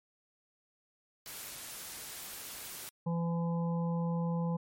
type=noise; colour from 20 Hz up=white; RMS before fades=-44 dBFS; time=1.26-2.89 s; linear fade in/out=0 ms
type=harmonic tone; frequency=168.9 Hz; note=E3; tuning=42 cents sharp; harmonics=1 / 3 / 5 / 6; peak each=-30 / -40 / -44 / -46 dBFS; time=3.06-4.57 s; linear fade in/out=10 ms
effects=MP3 64 kbps